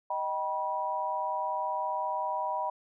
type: chord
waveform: sine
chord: Eb augmented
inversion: none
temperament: just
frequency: 622.3 / 777.8 / 972.3 Hz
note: Eb5 / G5 / B5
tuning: 0 / -14 / -27 cents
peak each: -36 / -35 / -31 dBFS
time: 0.1-2.7 s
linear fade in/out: 5 ms
effects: none

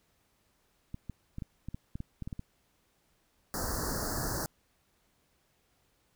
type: clicks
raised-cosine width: 5 ms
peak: -26 dBFS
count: 12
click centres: 0.944 / 1.097 / 1.384 / 1.422 / 1.686 / 1.745 / 1.955 / 2.004 / 2.223 / 2.275 / 2.328 / 2.394 s
type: band-stop noise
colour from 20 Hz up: pink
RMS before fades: -34 dBFS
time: 3.54-4.46 s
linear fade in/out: 0 ms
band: 1800 to 4400 Hz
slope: 96 dB/octave
effects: pink hiss -72 dBFS RMS until 6.15 s

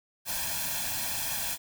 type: noise with comb filter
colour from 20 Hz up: white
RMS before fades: -32 dBFS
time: 0.25-1.58 s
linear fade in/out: 50 ms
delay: 1.2 ms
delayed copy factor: +0.75
effects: none

